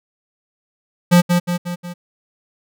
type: tone with echo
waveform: square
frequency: 175.6 Hz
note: F3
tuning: 10 cents sharp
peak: -8 dBFS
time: 1.11-1.22 s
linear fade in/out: 20 ms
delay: 180 ms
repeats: 4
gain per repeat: -5 dB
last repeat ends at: 1.94 s
effects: none